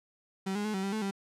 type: tone with pitch steps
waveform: 35% pulse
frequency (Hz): 191.7 / 206.5 / 213.8 / 191.1 / 196.4 / 217.6 / 196.4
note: G3 / G#3 / A3 / G3 / G3 / A3 / G3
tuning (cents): -38 / -10 / -49 / -44 / +4 / -19 / +4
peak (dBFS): -29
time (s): 0.46-1.111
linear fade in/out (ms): 10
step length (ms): 93
effects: low-pass 10000 Hz 12 dB/octave